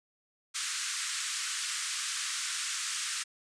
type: band-pass noise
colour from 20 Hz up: white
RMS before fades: -35 dBFS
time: 0.54-3.24 s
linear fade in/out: 20 ms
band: 1200 to 9000 Hz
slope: 48 dB/octave
effects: none